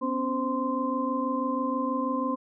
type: tone cluster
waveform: sine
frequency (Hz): 251.6 / 277.8 / 520 / 1040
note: B3 / C#4 / C5 / C6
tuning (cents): +32 / +4 / -11 / -11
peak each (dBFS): -30 / -31 / -33 / -30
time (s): 0.01-2.36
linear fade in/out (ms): 20
effects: none